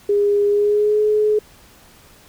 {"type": "tone with pitch glide", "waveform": "sine", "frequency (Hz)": [408.3, 424.7], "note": ["G#4", "G#4"], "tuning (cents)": [-29, 39], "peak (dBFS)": -13, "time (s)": [0.09, 1.39], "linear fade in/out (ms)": 5, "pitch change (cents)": 68, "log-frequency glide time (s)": [0.47, 1.02], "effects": ["pink hiss -48 dBFS RMS until 2.28 s"]}